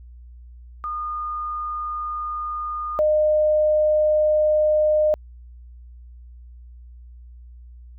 sine tone pair in turn, 1221 / 610.5 Hz, D#6 / D#5, -33 / -33 cents, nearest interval octave, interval 1200 cents, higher first, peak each -25 / -15 dBFS, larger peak second, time 0.84-2.99 / 2.99-5.14 s, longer neither, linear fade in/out 0 ms, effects added 60 Hz sine -40 dBFS peak until 7.98 s

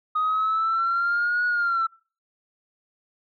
sine exponential two-way sweep, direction up then down, 1244.5 to 1461 to 1326 Hz, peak -19 dBFS, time 0.15-1.87 s, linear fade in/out 10 ms, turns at 1.46 s, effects noise-tail reverb RT60 0.4 s tail -26 dB re dry + tanh soft clip ceiling -17 dBFS

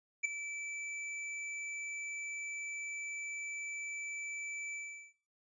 square tone with ADSR envelope, 2318 Hz, D7, 23 cents flat, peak -27 dBFS, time 0.23-5.14 s, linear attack 20 ms, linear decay 7 ms, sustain -12 dB, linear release 400 ms, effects noise-tail reverb RT60 0.5 s tail -22 dB re dry + resampled to 22050 Hz

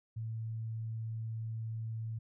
sine tone, 112.1 Hz, A2, 33 cents sharp, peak -36 dBFS, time 0.16-2.19 s, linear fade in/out 10 ms, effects none

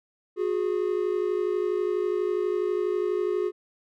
triangle tone pair together, 363.1 / 415.3 Hz, F#4 / G#4, -33 / 0 cents, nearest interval major second, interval 233 cents, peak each -24 / -25 dBFS, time 0.36-3.52 s, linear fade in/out 50 ms, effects none

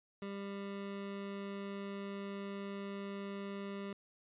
25% pulse tone, 198.9 Hz, G3, 25 cents sharp, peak -37 dBFS, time 0.22-3.93 s, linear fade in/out 2 ms, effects resampled to 8000 Hz

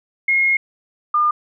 sine tone pair in turn, 2152 / 1207.8 Hz, C7 / D6, +48 / +48 cents, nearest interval minor seventh, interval 1000 cents, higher first, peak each -13 dBFS, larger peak neither, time 0.28-0.57 / 1.14-1.31 s, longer first, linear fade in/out 5 ms, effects none

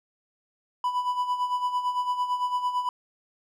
triangle tone with tremolo, 991 Hz, B5, 6 cents sharp, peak -20 dBFS, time 0.84-2.89 s, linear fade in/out 2 ms, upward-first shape sine, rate 8.9 Hz, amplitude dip 65%, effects none

